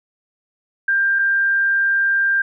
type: tone pair in turn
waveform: sine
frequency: 1590 / 1590 Hz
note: G6 / G6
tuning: +24 / +24 cents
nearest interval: unison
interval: 0 cents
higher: neither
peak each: -14 dBFS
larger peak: neither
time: 0.88-1.19 / 1.19-2.42 s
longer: second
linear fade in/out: 5 ms
effects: none